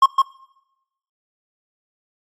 triangle tone with echo, 1076 Hz, C6, 48 cents sharp, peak -6 dBFS, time 0.02-0.06 s, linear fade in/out 5 ms, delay 160 ms, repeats 1, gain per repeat -3 dB, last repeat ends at 0.22 s, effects noise-tail reverb RT60 0.9 s tail -21 dB re dry + AAC 64 kbps

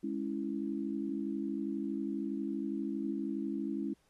sine chord, C# minor, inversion second, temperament equal, 207.7 / 277.2 / 329.6 Hz, G#3 / C#4 / E4, 0 / 0 / 0 cents, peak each -38 / -37 / -38 dBFS, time 0.03-3.94 s, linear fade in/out 10 ms, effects pink hiss -73 dBFS RMS until 4.09 s + AAC 32 kbps

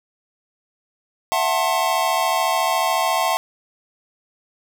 square chord, F# half-diminished seventh, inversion third, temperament just, 666 / 740 / 888 / 1065.6 Hz, E5 / F#5 / A5 / C6, +18 / 0 / +16 / +31 cents, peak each -24 dBFS, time 1.32-3.37 s, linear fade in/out 0 ms, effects none

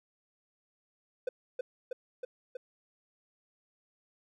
triangle tone with echo, 504 Hz, B4, 35 cents sharp, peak -27 dBFS, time 1.27-1.29 s, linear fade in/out 5 ms, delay 320 ms, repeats 4, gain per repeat -2 dB, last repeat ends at 2.57 s, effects none

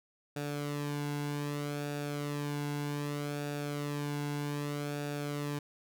sawtooth tone with flanger, 145.5 Hz, D3, 16 cents flat, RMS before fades -36 dBFS, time 0.36-5.59 s, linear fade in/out 5 ms, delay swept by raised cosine 0.96 to 1.65 ms, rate 0.64 Hz, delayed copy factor -0.6, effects none

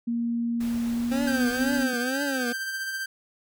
sine tone with pitch glide, 234.5 to 249.9 Hz, A#3 to B3, +11 to +21 cents, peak -24 dBFS, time 0.07-1.94 s, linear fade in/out 10 ms, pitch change +110 cents, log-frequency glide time 0.92-1.58 s
pink noise, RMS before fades -42 dBFS, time 0.6-1.84 s, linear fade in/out 10 ms
25% pulse tone with vibrato, 262.2 Hz, C4, 4 cents sharp, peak -23 dBFS, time 1.11-2.53 s, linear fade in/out 10 ms, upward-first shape triangle, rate 2 Hz, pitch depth 170 cents each way
45% pulse tone with tremolo, 1568 Hz, G6, in tune, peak -28 dBFS, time 1.27-3.06 s, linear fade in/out 5 ms, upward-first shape sine, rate 15 Hz, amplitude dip 35%
effects none

